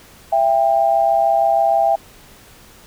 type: tone pair together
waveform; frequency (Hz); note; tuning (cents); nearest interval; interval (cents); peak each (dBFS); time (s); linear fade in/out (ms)
sine; 668 / 794.3; E5 / G5; +23 / +23; minor third; 300; -15; 0.32-1.96; 10
effects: pink hiss -45 dBFS RMS until 2.86 s